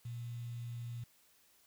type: tone with quantisation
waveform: sine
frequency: 118.8 Hz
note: A#2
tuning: 33 cents sharp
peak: -40 dBFS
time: 0.05-1.04 s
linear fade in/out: 5 ms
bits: 10
effects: white hiss -68 dBFS RMS until 1.66 s